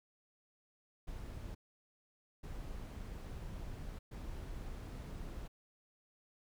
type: noise bursts at uneven times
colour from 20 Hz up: brown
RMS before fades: -45 dBFS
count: 3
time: 1.07-1.55 / 2.43-3.99 / 4.11-5.48 s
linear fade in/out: 10 ms
effects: none